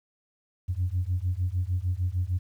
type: beating tone pair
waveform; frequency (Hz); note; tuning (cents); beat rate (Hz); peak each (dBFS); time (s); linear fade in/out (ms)
sine; 87.31 / 93.91; F2 / F#2; 0 / +26; 6.6; -27; 0.68-2.39; 20
effects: tanh soft clip ceiling -19 dBFS + 10-bit